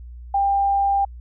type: tone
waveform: sine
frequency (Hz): 795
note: G5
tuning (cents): +24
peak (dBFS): -16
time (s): 0.34-1.05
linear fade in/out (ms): 5
effects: added 60 Hz sine -35 dBFS peak until 1.2 s